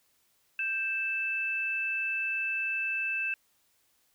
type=tone pair together; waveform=sine; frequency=1568 / 2637 Hz; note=G6 / E7; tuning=0 / 0 cents; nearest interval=major sixth; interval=900 cents; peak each=-36 / -29 dBFS; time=0.59-3.34 s; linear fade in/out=2 ms; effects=white hiss -70 dBFS RMS until 4.14 s